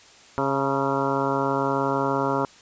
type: harmonic tone with a mistuned harmonic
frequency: 136.9 Hz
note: C#3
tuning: 21 cents flat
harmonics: 1 / 2 / 3 / 4 / 5 / 6 / 7 / 8 / 9 / 10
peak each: -32 / -28 / -28 / -29 / -32 / -33 / -28 / -33 / -33 / -32 dBFS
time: 0.38-2.45 s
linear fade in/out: 0 ms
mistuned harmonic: 6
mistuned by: +66 cents
effects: white hiss -50 dBFS RMS until 2.61 s + resampled to 16000 Hz